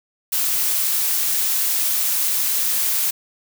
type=noise; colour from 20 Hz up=blue; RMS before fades=-20 dBFS; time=0.32-3.11 s; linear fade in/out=10 ms; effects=none